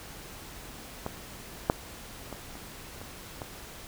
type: clicks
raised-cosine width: 1 ms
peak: -18 / -7 / -24 / -30 / -29 / -21 dBFS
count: 6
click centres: 1.064 / 1.699 / 2.327 / 2.554 / 3.015 / 3.418 s
effects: pink hiss -45 dBFS RMS until 3.87 s